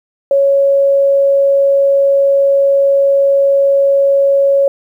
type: tone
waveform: sine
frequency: 554.4 Hz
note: C#5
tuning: in tune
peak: -7 dBFS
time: 0.31-4.68 s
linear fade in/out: 2 ms
effects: 8-bit